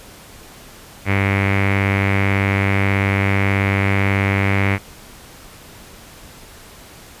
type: tone with low-pass filter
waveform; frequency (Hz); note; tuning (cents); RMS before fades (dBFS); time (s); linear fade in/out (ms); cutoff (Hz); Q
sawtooth; 98.3; G2; +5; -17; 1.05-4.79; 50; 2200; 6.1
effects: pink hiss -41 dBFS RMS until 7.2 s + resampled to 32000 Hz